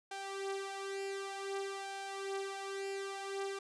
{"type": "tone with flanger", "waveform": "sawtooth", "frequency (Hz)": 392, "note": "G4", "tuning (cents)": 0, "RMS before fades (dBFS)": -41, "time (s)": [0.11, 3.59], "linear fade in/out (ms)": 5, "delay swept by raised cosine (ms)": [1.2, 4.7], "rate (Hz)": 0.54, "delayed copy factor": 0.65, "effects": ["resampled to 22050 Hz"]}